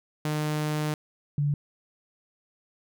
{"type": "tone pair in turn", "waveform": ["sawtooth", "sine"], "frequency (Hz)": [151.9, 144.93], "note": ["D#3", "D3"], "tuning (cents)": [-41, -23], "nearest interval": "minor second", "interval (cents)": 82, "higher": "first", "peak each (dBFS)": -22, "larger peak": "neither", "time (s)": [[0.25, 0.94], [1.38, 1.54]], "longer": "first", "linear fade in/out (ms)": 2, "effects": []}